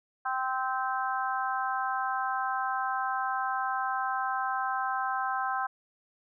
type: harmonic tone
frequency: 260 Hz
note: C4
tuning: 11 cents flat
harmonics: 3 / 4 / 5 / 6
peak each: -32 / -33 / -34 / -35 dBFS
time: 0.25-5.67 s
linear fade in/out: 10 ms
effects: none